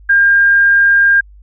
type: tone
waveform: sine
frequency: 1606 Hz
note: G6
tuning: 41 cents sharp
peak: -6 dBFS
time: 0.09-1.21 s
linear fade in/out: 10 ms
effects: added 50 Hz sine -37 dBFS peak until 1.42 s